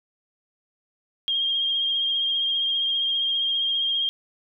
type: tone with vibrato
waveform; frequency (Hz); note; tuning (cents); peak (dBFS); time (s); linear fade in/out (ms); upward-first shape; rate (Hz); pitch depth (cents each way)
sine; 3220; G7; +46; -21; 1.28-4.09; 0; triangle; 15; 31
effects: none